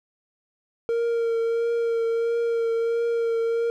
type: tone with vibrato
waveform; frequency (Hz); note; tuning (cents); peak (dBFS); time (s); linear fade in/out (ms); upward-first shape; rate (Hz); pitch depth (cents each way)
triangle; 462.5; A#4; -14; -19; 0.89-3.7; 0; triangle; 1.5; 21
effects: none